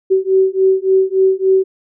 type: beating tone pair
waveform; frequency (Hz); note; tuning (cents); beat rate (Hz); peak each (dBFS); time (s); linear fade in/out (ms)
sine; 379.2 / 382.7; F#4 / G4; +43 / -42; 3.5; -13; 0.1-1.64; 20
effects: none